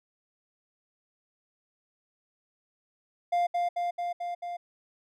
triangle tone with echo, 700 Hz, F5, 4 cents sharp, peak -21 dBFS, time 3.32-3.47 s, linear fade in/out 10 ms, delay 220 ms, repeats 5, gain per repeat -2 dB, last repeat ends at 4.57 s, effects none

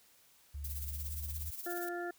sine tone with pitch glide, 72 to 75.8 Hz, D2 to D#2, -34 to -45 cents, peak -39 dBFS, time 0.54-1.51 s, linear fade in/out 10 ms, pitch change +89 cents, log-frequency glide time 0.85-1.34 s
violet noise with tremolo, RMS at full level -41 dBFS, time 0.64-1.89 s, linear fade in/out 5 ms, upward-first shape triangle, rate 17 Hz, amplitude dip 70%
harmonic tone, 349.2 Hz, F4, in tune, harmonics 1 / 2 / 4 / 5, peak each -39 / -42 / -45 / -46 dBFS, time 1.66-2.11 s, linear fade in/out 5 ms
effects white hiss -65 dBFS RMS until 2.18 s

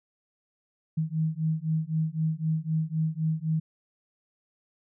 sine beating tone pair, 156.8 / 160.7 Hz, D#3 / E3, +14 / -44 cents, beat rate 3.9 Hz, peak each -28 dBFS, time 0.97-3.6 s, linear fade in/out 10 ms, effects none

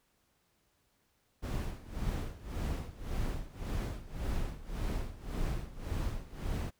brown noise with tremolo, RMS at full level -33 dBFS, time 1.42-6.71 s, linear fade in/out 20 ms, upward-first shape sine, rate 1.8 Hz, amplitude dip 85%, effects pink hiss -74 dBFS RMS until 6.79 s

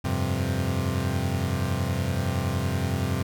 30% pulse chord, F suspended second, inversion none, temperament equal, 87.31 / 98 / 130.81 Hz, F2 / G2 / C3, 0 / 0 / 0 cents, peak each -26 dBFS, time 0.04-3.23 s, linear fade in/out 10 ms, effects none

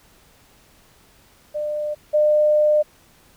sine tone pair in turn, 599 / 602.8 Hz, D5 / D5, +34 / +45 cents, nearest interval unison, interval 11 cents, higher second, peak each -22 / -13 dBFS, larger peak second, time 1.54-1.95 / 2.13-2.83 s, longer second, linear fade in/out 20 ms, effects pink hiss -54 dBFS RMS until 3.36 s

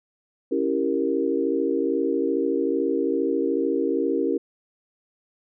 sine chord, C# diminished seventh, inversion none, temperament equal with one note detuned, 276.4 / 329.6 / 392 / 466.2 Hz, C#4 / E4 / G4 / Bb4, -5 / 0 / 0 / 0 cents, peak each -26 dBFS, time 0.51-4.38 s, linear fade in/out 10 ms, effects none

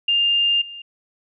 sine tone with level steps, 2805 Hz, F7, 7 cents sharp, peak -15 / -33 dBFS, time 0.08-0.82 s, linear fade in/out 5 ms, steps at 0.61 s, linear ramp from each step 10 ms, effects none

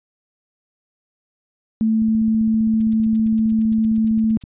sine tone, 221.1 Hz, A3, 9 cents sharp, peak -14 dBFS, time 1.81-4.37 s, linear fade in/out 0 ms
click train, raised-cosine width 5 ms, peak -24 dBFS, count 38, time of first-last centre 2.02-4.438 s, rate 15.3 Hz
violet noise bursts, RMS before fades -33 dBFS, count 15, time 2.8-4.431 s, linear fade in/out 5 ms, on 21 ms, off 94 ms
effects resampled to 8000 Hz

